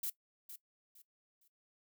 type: noise with echo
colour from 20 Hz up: violet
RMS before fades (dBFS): -38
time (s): 0.03-0.1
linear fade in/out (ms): 5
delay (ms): 460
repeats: 3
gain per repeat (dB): -11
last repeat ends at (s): 1.48
effects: noise-tail reverb RT60 0.1 s tail -18 dB re dry